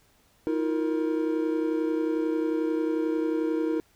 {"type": "chord", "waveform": "triangle", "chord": "Eb suspended second", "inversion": "none", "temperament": "equal with one note detuned", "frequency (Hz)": [318, 349.2, 466.2], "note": ["Eb4", "F4", "Bb4"], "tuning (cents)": [38, 0, 0], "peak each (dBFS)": [-24, -30, -28], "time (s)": [0.47, 3.8], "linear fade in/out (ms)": 0, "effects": ["pink hiss -63 dBFS RMS until 3.95 s"]}